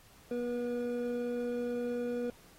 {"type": "tone pair together", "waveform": "triangle", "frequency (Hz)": [241.8, 484.2], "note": ["B3", "B4"], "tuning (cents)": [-36, -34], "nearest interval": "octave", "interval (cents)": 1202, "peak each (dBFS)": [-34, -32], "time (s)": [0.31, 2.3], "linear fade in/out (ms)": 2, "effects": ["pink hiss -60 dBFS RMS until 2.58 s", "AAC 48 kbps"]}